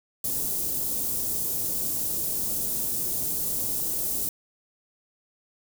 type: band-stop noise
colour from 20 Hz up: white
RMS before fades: -28 dBFS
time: 0.24-4.29 s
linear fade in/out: 2 ms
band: 410 to 8700 Hz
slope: 12 dB/octave
effects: none